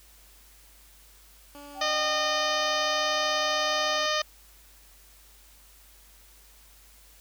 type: tone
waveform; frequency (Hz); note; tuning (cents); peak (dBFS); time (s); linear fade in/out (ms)
15% pulse; 287.4; D4; -37; -37; 1.55-4.06; 0
type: tone with pitch glide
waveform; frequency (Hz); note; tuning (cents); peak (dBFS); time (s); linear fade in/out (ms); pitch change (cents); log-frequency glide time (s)
sine; 776 to 770.6; G5 to G5; -18 to -30; -36; 1.74-4; 50; -12; 3.14-3.58
type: harmonic tone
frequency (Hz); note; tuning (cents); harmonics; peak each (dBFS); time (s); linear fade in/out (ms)
611; D#5; -32; 1 / 2 / 3 / 4 / 5 / 6 / 7 / 8 / 9 / 10; -30 / -30 / -32 / -37 / -33 / -35 / -38 / -35 / -41 / -38; 1.81-4.22; 5
effects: added 50 Hz sine -56 dBFS peak until 7.2 s + white hiss -56 dBFS RMS until 7.2 s